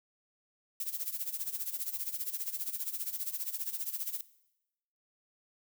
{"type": "noise with tremolo", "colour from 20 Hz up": "violet", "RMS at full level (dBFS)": -34, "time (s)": [0.8, 4.21], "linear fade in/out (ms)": 2, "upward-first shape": "sine", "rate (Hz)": 15, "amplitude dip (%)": 80, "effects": ["noise-tail reverb RT60 0.9 s tail -19 dB re dry"]}